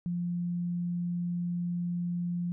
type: tone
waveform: sine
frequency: 174.61 Hz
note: F3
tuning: in tune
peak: -29 dBFS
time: 0.06-2.52 s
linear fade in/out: 0 ms
effects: none